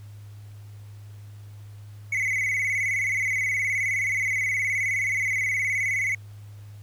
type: tone with vibrato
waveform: triangle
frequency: 2124 Hz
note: C7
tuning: 25 cents sharp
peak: -21 dBFS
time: 2.12-6.15 s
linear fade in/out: 5 ms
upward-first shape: square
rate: 19 Hz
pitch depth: 73 cents each way
effects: added 103 Hz sine -40 dBFS peak until 6.82 s + pink hiss -58 dBFS RMS until 6.82 s